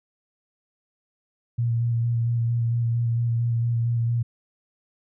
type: tone with vibrato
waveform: sine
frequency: 117.3 Hz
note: A#2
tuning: 11 cents sharp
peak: -20 dBFS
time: 1.58-4.23 s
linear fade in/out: 10 ms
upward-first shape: square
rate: 4.4 Hz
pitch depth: 16 cents each way
effects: none